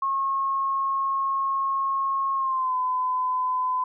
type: tone with pitch glide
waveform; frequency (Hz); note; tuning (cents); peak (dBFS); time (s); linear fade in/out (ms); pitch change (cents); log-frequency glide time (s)
sine; 1086 to 1013.3; C#6 to B5; -36 to +44; -22; 0.02-3.84; 5; -120; 2.35-2.75
effects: none